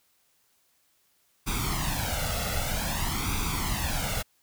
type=noise with flanger; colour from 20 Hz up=pink; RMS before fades=-29 dBFS; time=1.46-4.23 s; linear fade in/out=20 ms; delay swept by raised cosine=0.83 to 1.5 ms; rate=0.52 Hz; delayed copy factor=+0.75; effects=white hiss -68 dBFS RMS until 4.42 s